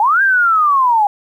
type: linear two-way sweep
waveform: sine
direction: up then down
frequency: 800 to 1618 to 800 Hz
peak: -9 dBFS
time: 0-1.07 s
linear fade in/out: 2 ms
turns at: 0.22 s
effects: 8-bit